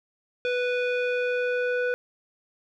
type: tone with low-pass filter sweep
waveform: square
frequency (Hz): 493.9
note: B4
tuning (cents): 0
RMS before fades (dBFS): -26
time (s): 0.45-1.94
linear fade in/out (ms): 0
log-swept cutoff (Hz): 2900 to 1800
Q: 2.2
effects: none